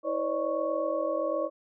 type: tone cluster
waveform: sine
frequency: 324.1 / 515 / 563 / 604 / 1108 Hz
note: E4 / C5 / C#5 / D5 / C#6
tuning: -29 / -28 / +27 / +48 / -1 cents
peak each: -35 / -35 / -30 / -32 / -36 dBFS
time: 0.03-1.5 s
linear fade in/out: 50 ms
effects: none